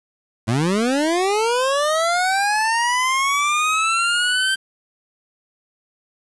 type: linear sweep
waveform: 25% pulse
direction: up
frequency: 103.4 to 1568 Hz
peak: -13 dBFS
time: 0.47-4.56 s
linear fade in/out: 20 ms
effects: resampled to 24000 Hz + 7-bit